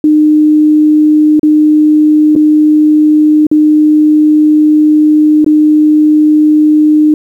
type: tone with dropouts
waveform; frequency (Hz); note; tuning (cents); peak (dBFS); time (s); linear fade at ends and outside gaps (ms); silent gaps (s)
sine; 304.4; D#4; -38; -3; 0.04-7.14; 2; 1.395-1.431 / 2.353-2.361 / 3.468-3.514 / 5.445-5.463
effects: 7-bit